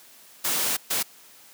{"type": "noise bursts at uneven times", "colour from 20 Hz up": "white", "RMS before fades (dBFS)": -25, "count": 2, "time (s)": [[0.44, 0.77], [0.9, 1.03]], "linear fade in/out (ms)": 10, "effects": ["white hiss -51 dBFS RMS until 1.53 s", "high-pass 150 Hz 12 dB/octave"]}